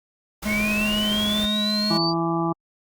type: noise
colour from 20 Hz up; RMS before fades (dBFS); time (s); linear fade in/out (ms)
pink; -33; 0.42-1.46; 10
type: tone with vibrato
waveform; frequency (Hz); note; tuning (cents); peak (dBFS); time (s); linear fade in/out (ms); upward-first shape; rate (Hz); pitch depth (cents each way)
square; 210.6; G#3; +24; -24; 0.45-1.98; 10; sine; 5.7; 9
type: linear sweep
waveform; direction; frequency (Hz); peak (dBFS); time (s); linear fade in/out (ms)
sine; up; 2130 to 4699; -23; 0.46-2.14; 50
type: harmonic tone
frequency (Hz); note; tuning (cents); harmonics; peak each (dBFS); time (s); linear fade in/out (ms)
166.8; E3; +21; 1 / 2 / 4 / 5 / 6 / 7; -26 / -24 / -32 / -29 / -34 / -29; 1.9-2.53; 10
effects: Opus 48 kbps